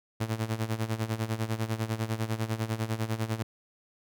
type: tone with tremolo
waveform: sawtooth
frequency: 111.3 Hz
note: A2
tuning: 20 cents sharp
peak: -22 dBFS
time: 0.2-3.43 s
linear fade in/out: 10 ms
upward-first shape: sine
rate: 10 Hz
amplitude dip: 80%
effects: none